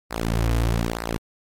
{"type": "tone with flanger", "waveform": "sawtooth", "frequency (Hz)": 57, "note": "A#1", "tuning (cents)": -38, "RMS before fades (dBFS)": -23, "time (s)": [0.1, 1.18], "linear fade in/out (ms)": 20, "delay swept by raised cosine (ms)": [0.3, 5.3], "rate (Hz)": 1.1, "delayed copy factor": -0.85, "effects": ["MP3 64 kbps"]}